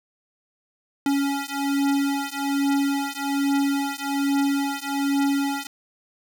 square beating tone pair, 278.6 / 279.8 Hz, C#4 / C#4, +9 / +16 cents, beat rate 1.2 Hz, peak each -25 dBFS, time 1.06-5.67 s, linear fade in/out 2 ms, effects none

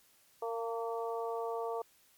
harmonic tone with a mistuned harmonic, 230 Hz, A#3, 23 cents flat, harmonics 2 / 3 / 4 / 5, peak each -36 / -40 / -42 / -44 dBFS, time 0.42-1.82 s, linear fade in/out 5 ms, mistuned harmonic 4, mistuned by -20 cents, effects white hiss -66 dBFS RMS until 2.17 s + MP3 96 kbps

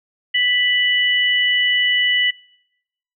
sine tone pair together, 1975 / 2959 Hz, B6 / F#7, 0 / -1 cents, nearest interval perfect fifth, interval 699 cents, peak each -17 dBFS, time 0.34-2.31 s, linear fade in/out 10 ms, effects noise-tail reverb RT60 0.9 s tail -26 dB re dry

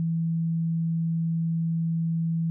sine tone, 164.81 Hz, E3, in tune, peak -23 dBFS, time 0-2.5 s, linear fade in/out 0 ms, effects none

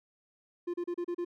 triangle tone bursts, 349.2 Hz, F4, in tune, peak -29 dBFS, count 6, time 0.67-1.249 s, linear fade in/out 10 ms, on 69 ms, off 33 ms, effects none

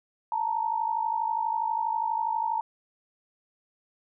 sine tone pair together, 880 / 932.3 Hz, A5 / A#5, 0 / 0 cents, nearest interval minor second, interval 100 cents, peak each -28 dBFS, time 0.32-2.61 s, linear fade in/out 2 ms, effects none

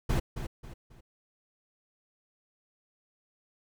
brown noise with echo, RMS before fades -26 dBFS, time 0.09-0.2 s, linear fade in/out 10 ms, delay 270 ms, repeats 3, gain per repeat -9 dB, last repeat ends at 1.01 s, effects none

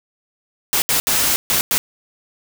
white noise bursts at uneven times, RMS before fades -17 dBFS, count 5, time 0.73-0.82 / 0.89-1 / 1.07-1.36 / 1.5-1.61 / 1.71-1.78 s, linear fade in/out 0 ms, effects none

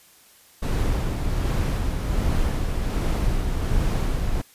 brown noise with tremolo, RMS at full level -21 dBFS, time 0.62-4.42 s, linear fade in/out 10 ms, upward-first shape sine, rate 1.3 Hz, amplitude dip 35%, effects white hiss -53 dBFS RMS until 4.54 s + resampled to 32000 Hz

